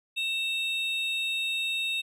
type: tone pair together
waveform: triangle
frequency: 2660 / 3721 Hz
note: E7 / A#7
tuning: +15 / -4 cents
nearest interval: tritone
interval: 581 cents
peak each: -28 / -29 dBFS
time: 0.16-2.02 s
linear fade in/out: 20 ms
effects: none